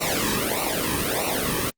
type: noise with flanger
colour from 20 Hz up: pink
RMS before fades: -24 dBFS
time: 0-1.71 s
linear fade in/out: 20 ms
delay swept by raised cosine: 0.6 to 1.44 ms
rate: 1.6 Hz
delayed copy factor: -0.95
effects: Opus 48 kbps